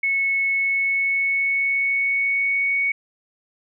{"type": "tone with pitch glide", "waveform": "sine", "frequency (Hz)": [2200, 2229], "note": ["C#7", "C#7"], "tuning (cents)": [-14, 9], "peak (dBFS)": -18, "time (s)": [0.03, 2.92], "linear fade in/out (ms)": 5, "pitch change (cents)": 23, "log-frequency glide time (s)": [0.52, 2.81], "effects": []}